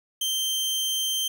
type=tone; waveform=sawtooth; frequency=3136 Hz; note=G7; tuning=in tune; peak=-21 dBFS; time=0.21-1.28 s; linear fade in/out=5 ms; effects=none